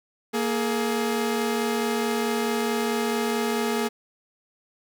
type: tone pair together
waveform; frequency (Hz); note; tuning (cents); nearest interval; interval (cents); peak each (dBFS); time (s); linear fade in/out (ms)
sawtooth; 233.1 / 421.6; A#3 / G#4; 0 / +26; minor seventh; 1026; -22 / -22; 0.33-3.89; 20
effects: none